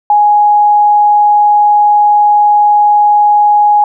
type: tone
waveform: sine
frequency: 832 Hz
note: G#5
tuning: 3 cents sharp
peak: -4 dBFS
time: 0.1-3.84 s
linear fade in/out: 2 ms
effects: none